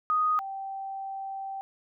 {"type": "tone pair in turn", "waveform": "sine", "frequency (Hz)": [1244.5, 778.5], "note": ["D#6", "G5"], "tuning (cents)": [0, -12], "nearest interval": "minor sixth", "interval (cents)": 812, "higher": "first", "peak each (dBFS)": [-22, -33], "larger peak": "first", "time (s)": [[0.1, 0.39], [0.39, 1.61]], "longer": "second", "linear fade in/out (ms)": 0, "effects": []}